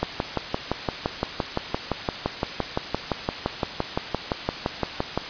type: click train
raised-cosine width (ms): 1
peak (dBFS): -8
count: 31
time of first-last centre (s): 0.03-5.176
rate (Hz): 5.83
effects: white hiss -33 dBFS RMS until 5.29 s + resampled to 11025 Hz